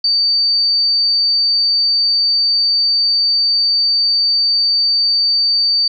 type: tone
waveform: sine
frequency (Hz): 4602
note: D8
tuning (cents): -36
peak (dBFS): -11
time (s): 0.04-5.88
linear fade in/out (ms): 5
effects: none